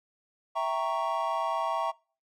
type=chord; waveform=triangle; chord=E diminished seventh; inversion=none; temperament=equal; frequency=659.3 / 784 / 932.3 / 1108.7 Hz; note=E5 / G5 / Bb5 / Db6; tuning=0 / 0 / 0 / 0 cents; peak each=-30 / -33 / -30 / -30 dBFS; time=0.55-1.92 s; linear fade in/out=20 ms; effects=noise-tail reverb RT60 0.4 s tail -25 dB re dry